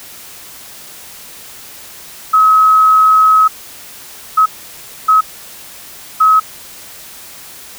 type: tone bursts at uneven times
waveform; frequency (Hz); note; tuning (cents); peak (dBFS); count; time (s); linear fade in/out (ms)
sine; 1279; D#6; +47; -5; 4; 2.33-3.48 / 4.37-4.46 / 5.08-5.21 / 6.2-6.4; 10
effects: white hiss -34 dBFS RMS until 7.78 s